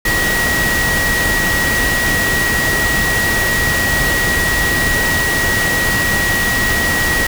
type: tone in noise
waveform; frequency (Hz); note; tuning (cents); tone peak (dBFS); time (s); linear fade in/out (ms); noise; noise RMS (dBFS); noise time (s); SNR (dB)
sine; 1910; A#6; +42; -15; 0.05-7.27; 5; pink; -18; 0.05-7.27; 0
effects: none